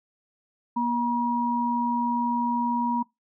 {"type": "tone pair together", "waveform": "sine", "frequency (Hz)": [239, 956.9], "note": ["A#3", "A#5"], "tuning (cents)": [43, 45], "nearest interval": "2 octaves", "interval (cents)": 2402, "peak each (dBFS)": [-26, -24], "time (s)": [0.76, 3.03], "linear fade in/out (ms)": 10, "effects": ["noise-tail reverb RT60 0.2 s tail -24 dB re dry"]}